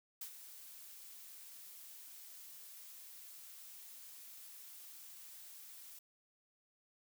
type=noise with ADSR envelope; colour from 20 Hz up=blue; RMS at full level=-44 dBFS; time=0.21-5.99 s; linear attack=5 ms; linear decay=81 ms; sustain=-10 dB; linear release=4 ms; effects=none